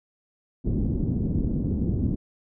white low-pass noise, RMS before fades -25 dBFS, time 0.64-2.16 s, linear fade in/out 20 ms, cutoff 270 Hz, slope 24 dB/octave, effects none

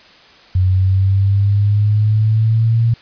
sine exponential sweep, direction up, 91.7 to 116.54 Hz, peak -10 dBFS, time 0.55-2.94 s, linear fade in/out 5 ms, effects white hiss -44 dBFS RMS until 3.01 s + resampled to 11025 Hz

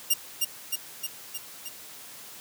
5% pulse tone with echo, 2817 Hz, F7, 14 cents sharp, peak -10 dBFS, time 0.1-0.14 s, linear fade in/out 10 ms, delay 310 ms, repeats 5, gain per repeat -3 dB, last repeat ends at 1.69 s, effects white hiss -45 dBFS RMS until 2.4 s + high-pass 100 Hz 12 dB/octave

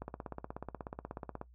click train, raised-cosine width 1 ms, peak -26 dBFS, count 24, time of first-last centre 0.02-1.414 s, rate 16.5 Hz, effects noise-tail reverb RT60 0.1 s tail -18 dB re dry + added 60 Hz sine -56 dBFS peak until 1.54 s

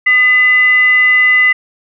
sine tone with frequency modulation, 2011 Hz, B6, 31 cents sharp, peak -6 dBFS, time 0.06-1.53 s, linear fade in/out 10 ms, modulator 784 Hz, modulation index 0.27, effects none

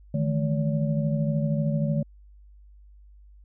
sine tone cluster, 151 / 164 / 214.6 / 570 Hz, D3 / E3 / A3 / C#5, +48 / -9 / -43 / +48 cents, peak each -24 / -32 / -28 / -33 dBFS, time 0.14-2.03 s, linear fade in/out 5 ms, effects added 50 Hz sine -48 dBFS peak until 3.44 s

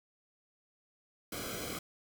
pink noise with comb filter, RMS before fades -40 dBFS, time 1.32-1.79 s, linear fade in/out 5 ms, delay 1.1 ms, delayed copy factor -0.8, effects none

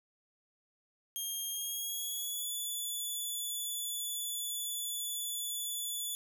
5% pulse tone with pitch glide, 3222 to 3453 Hz, G7 to A7, +47 to -33 cents, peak -28 dBFS, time 1.16-6.15 s, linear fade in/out 0 ms, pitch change +120 cents, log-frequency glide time 1.51-2.54 s, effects none

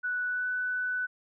sine tone with pitch glide, 1480 to 1494.6 Hz, F#6 to F#6, 0 to +17 cents, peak -28 dBFS, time 0.03-1.07 s, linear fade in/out 20 ms, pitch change +17 cents, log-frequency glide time 0.27-0.47 s, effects none

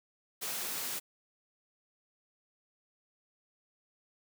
white high-pass noise, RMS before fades -37 dBFS, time 0.41-1 s, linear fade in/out 20 ms, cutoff 140 Hz, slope 24 dB/octave, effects none

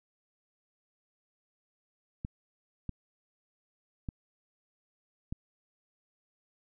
clicks, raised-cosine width 5 ms, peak -23 dBFS, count 4, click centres 2.249 / 2.893 / 4.088 / 5.325 s, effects none

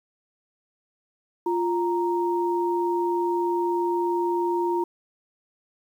sine tone pair together, 349.2 / 931.6 Hz, F4 / A#5, 0 / -1 cents, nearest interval octave + perfect fourth, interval 1699 cents, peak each -23 / -26 dBFS, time 1.46-4.84 s, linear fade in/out 5 ms, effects 9-bit

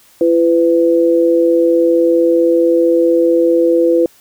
sine tone pair together, 337.6 / 502 Hz, E4 / B4, +41 / +28 cents, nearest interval perfect fifth, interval 687 cents, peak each -11 dBFS, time 0.21-4.06 s, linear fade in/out 2 ms, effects white hiss -48 dBFS RMS until 4.2 s

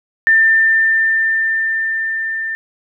sine tone with level ramp, 1792 Hz, A6, 31 cents sharp, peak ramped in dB -7 to -19 dBFS, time 0.27-2.55 s, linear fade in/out 0 ms, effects none

